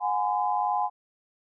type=tone cluster; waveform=sine; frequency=725 / 828 / 1019 Hz; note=F#5 / G#5 / C6; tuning=-35 / -5 / -46 cents; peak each=-29 / -26 / -29 dBFS; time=0-0.9 s; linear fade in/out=50 ms; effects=none